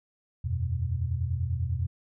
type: chord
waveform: sine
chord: E suspended second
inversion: none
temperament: equal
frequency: 82.41 / 92.5 / 123.47 Hz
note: E2 / F#2 / B2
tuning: 0 / 0 / 0 cents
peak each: -30 / -31 / -31 dBFS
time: 0.44-1.87 s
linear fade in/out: 10 ms
effects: none